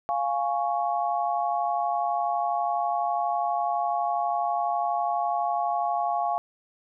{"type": "chord", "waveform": "sine", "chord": "Db major", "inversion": "first", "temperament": "equal", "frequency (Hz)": [698.5, 830.6, 1108.7], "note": ["F5", "Ab5", "Db6"], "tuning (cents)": [0, 0, 0], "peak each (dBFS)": [-26, -28, -31], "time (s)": [0.09, 6.38], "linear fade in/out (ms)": 0, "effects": []}